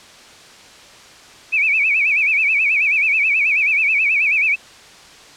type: tone with vibrato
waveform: sine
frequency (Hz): 2428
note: D#7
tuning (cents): -43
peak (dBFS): -13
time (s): 1.52-4.56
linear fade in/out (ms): 20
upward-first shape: sine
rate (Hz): 9.3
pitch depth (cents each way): 150
effects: white hiss -42 dBFS RMS until 5.36 s + low-pass 6000 Hz 12 dB/octave